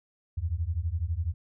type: beating tone pair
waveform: sine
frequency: 77.78 / 89.78 Hz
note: D#2 / F2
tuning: 0 / +48 cents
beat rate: 12 Hz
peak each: -30 / -30 dBFS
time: 0.37-1.34 s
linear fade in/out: 10 ms
effects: none